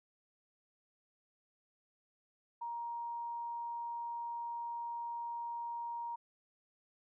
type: tone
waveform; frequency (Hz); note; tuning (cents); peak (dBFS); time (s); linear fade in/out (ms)
sine; 940; A#5; +14; -38; 2.61-6.16; 10
effects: none